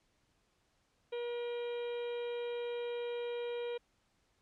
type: harmonic tone with a mistuned harmonic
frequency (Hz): 478.6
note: A#4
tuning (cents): +46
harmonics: 1 / 2 / 3 / 4 / 5 / 6 / 7 / 8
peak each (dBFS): -36 / -51 / -56 / -58 / -52 / -60 / -55 / -57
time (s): 1.12-3.78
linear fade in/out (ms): 10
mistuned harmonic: 7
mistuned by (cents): -72
effects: pink hiss -75 dBFS RMS until 4.41 s + low-pass 8000 Hz 12 dB/octave